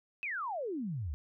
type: exponential sweep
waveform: sine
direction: down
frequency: 2637 to 65.9 Hz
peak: -34 dBFS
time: 0.23-1.14 s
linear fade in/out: 0 ms
effects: none